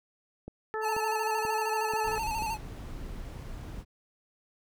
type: click train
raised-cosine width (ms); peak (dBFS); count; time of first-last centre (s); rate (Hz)
2; -27; 5; 0.48-2.422; 2.06
type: harmonic tone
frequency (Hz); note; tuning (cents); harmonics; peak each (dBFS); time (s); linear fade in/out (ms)
435.9; A4; -16; 1 / 2 / 3 / 4; -33 / -36 / -38 / -39; 0.74-2.18; 0
type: tone with vibrato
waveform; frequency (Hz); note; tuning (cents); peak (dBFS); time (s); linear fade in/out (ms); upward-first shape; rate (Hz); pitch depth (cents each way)
square; 880; A5; 0; -31; 0.81-2.58; 50; square; 13; 54
type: noise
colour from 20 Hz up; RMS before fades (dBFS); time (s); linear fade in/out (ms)
brown; -40; 2.03-3.85; 50
effects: none